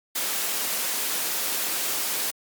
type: high-pass noise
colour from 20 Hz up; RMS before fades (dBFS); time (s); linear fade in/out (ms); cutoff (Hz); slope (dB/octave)
white; -27; 0.15-2.31; 10; 240; 12
effects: Opus 48 kbps